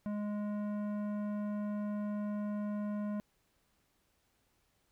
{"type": "tone with tanh clipping", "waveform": "triangle", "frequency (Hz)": 207.7, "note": "G#3", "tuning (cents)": 0, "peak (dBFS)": -36, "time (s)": [0.06, 3.2], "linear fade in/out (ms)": 0, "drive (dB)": 17, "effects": ["pink hiss -75 dBFS RMS until 4.91 s"]}